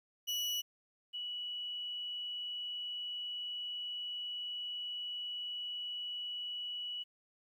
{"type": "tone pair in turn", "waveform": ["35% pulse", "sine"], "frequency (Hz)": [2941, 2941], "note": ["F#7", "F#7"], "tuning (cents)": [-11, -11], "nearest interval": "unison", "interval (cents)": 0, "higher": "neither", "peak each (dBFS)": [-32, -38], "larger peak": "first", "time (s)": [[0.27, 0.62], [1.13, 7.04]], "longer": "second", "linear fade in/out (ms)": 20, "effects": ["12-bit"]}